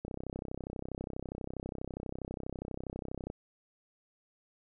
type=click train; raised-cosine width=2 ms; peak=-25 dBFS; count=106; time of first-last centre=0.05-3.301 s; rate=32.3 Hz; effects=none